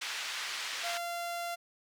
pink band-pass noise, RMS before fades -38 dBFS, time 0.01-0.98 s, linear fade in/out 10 ms, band 1700 to 5200 Hz, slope 12 dB/octave
sawtooth tone, 690 Hz, F5, 21 cents flat, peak -31 dBFS, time 0.83-1.56 s, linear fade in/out 20 ms
effects none

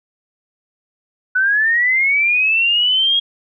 sine linear sweep, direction up, 1483 to 3293 Hz, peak -12 dBFS, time 1.35-3.2 s, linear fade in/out 10 ms, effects none

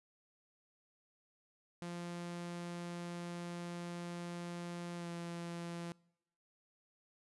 sawtooth tone with pitch glide, 173.4 to 171.01 Hz, F3 to F3, -12 to -36 cents, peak -38 dBFS, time 1.82-5.92 s, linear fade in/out 0 ms, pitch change -24 cents, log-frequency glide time 4.96-5.08 s, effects noise-tail reverb RT60 0.8 s tail -25 dB re dry + resampled to 24000 Hz

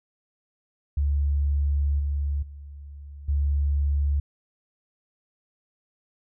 sine tone with level steps, 71.5 Hz, D2, 46 cents flat, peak -20 / -23 / -38 / -20 dBFS, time 0.97-4.2 s, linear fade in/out 5 ms, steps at 1.99 / 2.42 / 3.28 s, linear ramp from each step 10 ms, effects none

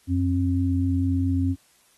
sine tone pair together, 90.8 / 267.7 Hz, F#2 / C4, -32 / +40 cents, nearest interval octave + perfect fifth, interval 1872 cents, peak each -22 / -23 dBFS, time 0.07-1.56 s, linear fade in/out 50 ms, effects white hiss -60 dBFS RMS until 1.97 s + AAC 32 kbps

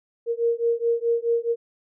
sine beating tone pair, 464.3 / 469 Hz, A#4 / A#4, -7 / +11 cents, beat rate 4.7 Hz, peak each -23 dBFS, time 0.26-1.56 s, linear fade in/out 50 ms, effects none

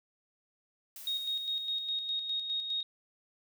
blue noise with exponential decay, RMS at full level -45 dBFS, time 0.96-2.39 s, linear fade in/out 2 ms, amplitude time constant 310 ms
sine tone with tremolo, 3737 Hz, A#7, 4 cents sharp, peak -30 dBFS, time 1.07-2.83 s, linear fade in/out 2 ms, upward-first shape square, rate 4.9 Hz, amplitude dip 45%
effects none

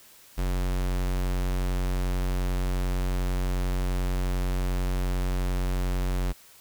square tone, 45.66 Hz, F#1, 22 cents flat, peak -25 dBFS, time 0.37-6.33 s, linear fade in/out 20 ms, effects white hiss -53 dBFS RMS until 6.6 s

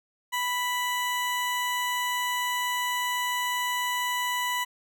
20% pulse tone, 987.8 Hz, B5, in tune, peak -21 dBFS, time 0.32-4.65 s, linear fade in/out 20 ms, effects none

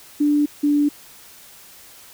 sine tone pair in turn, 293.7 / 291.7 Hz, D4 / D4, 0 / -12 cents, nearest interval unison, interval 12 cents, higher first, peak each -14 dBFS, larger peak neither, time 0.2-0.46 / 0.63-0.89 s, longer neither, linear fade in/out 10 ms, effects white hiss -45 dBFS RMS until 2.13 s

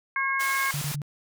harmonic tone, 542 Hz, C#5, 39 cents flat, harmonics 2 / 3 / 4, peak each -28 / -28 / -28 dBFS, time 0.16-0.71 s, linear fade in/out 2 ms
white band-pass noise, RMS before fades -34 dBFS, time 0.39-0.96 s, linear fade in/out 20 ms, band 550 to 14000 Hz, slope 12 dB/octave
sine tone bursts, 145.1 Hz, D3, 21 cents flat, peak -28 dBFS, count 3, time 0.74-1.018 s, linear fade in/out 0 ms, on 74 ms, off 28 ms
effects none

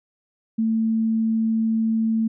sine tone, 223.3 Hz, A3, 26 cents sharp, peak -18 dBFS, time 0.58-2.28 s, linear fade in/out 10 ms, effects none

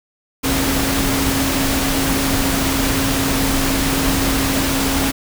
sine tone in noise, 270.9 Hz, C#4, 40 cents flat, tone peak -20 dBFS, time 0.43-5.12 s, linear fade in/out 20 ms, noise pink, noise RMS -19 dBFS, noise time 0.43-5.12 s, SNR -4 dB, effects none

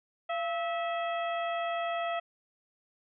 harmonic tone with a mistuned harmonic, 650 Hz, E5, 24 cents flat, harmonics 1 / 2 / 3 / 4 / 5, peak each -31 / -37 / -41 / -43 / -45 dBFS, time 0.29-2.2 s, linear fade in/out 10 ms, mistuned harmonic 1, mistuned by +85 cents, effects none

